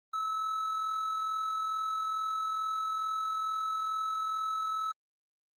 triangle tone with amplitude modulation, 1300 Hz, E6, 24 cents flat, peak -27 dBFS, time 0.13-4.92 s, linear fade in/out 10 ms, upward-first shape sine, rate 42.3 Hz, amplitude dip 35%, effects Opus 24 kbps

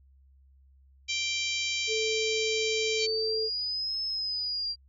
harmonic tone, 784 Hz, G5, in tune, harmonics 3 / 4 / 5 / 6 / 7 / 8 / 9, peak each -32 / -34 / -36 / -38 / -39 / -40 / -41 dBFS, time 1.08-3.07 s, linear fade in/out 20 ms
sine tone, 440 Hz, A4, in tune, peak -29 dBFS, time 1.87-3.5 s, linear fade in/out 50 ms
sine linear two-way sweep, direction up then down, 4487 to 5220 to 4721 Hz, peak -29 dBFS, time 2.98-4.76 s, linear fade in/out 50 ms, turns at 4.02 s
effects added 67 Hz sine -56 dBFS peak until 4.88 s

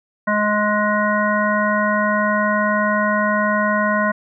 harmonic tone, 209.6 Hz, G#3, 16 cents sharp, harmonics 1 / 3 / 5 / 7 / 9, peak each -21 / -21 / -21 / -22 / -24 dBFS, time 0.27-4.12 s, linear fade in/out 10 ms, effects none

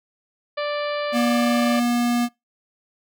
harmonic tone, 587.3 Hz, D5, in tune, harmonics 1 / 2 / 3 / 4 / 5 / 6 / 7 / 8, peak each -24 / -30 / -34 / -36 / -38 / -40 / -41 / -42 dBFS, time 0.57-1.8 s, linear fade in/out 10 ms
square tone, 240 Hz, B3, 49 cents flat, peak -19 dBFS, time 1.12-2.29 s, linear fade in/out 50 ms
effects noise-tail reverb RT60 0.2 s tail -24 dB re dry

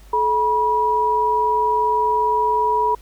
sine tone pair together, 431.3 / 968.2 Hz, A4 / B5, -35 / -35 cents, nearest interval octave + major second, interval 1400 cents, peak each -22 / -16 dBFS, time 0.13-2.95 s, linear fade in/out 5 ms, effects added 50 Hz sine -42 dBFS peak until 3.01 s + pink hiss -52 dBFS RMS until 3.01 s

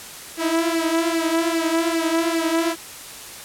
sawtooth tone with flanger, 329.6 Hz, E4, in tune, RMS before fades -21 dBFS, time 0.37-2.76 s, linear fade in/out 50 ms, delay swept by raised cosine 0.4 to 6.2 ms, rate 2.5 Hz, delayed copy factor +0.65, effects white hiss -37 dBFS RMS until 3.44 s + low-pass 12000 Hz 12 dB/octave

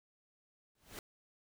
pink noise with exponential growth, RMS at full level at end -43 dBFS, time 0.75-0.99 s, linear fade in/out 2 ms, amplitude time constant 52 ms, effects none

